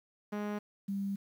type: tone pair in turn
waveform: sawtooth / sine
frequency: 207.7 / 198.01 Hz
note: G#3 / G3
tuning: 0 / +18 cents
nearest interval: minor second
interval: 82 cents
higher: first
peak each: -30 / -32 dBFS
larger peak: first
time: 0.32-0.59 / 0.88-1.16 s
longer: second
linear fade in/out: 10 ms
effects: low-pass 2000 Hz 12 dB/octave + 10-bit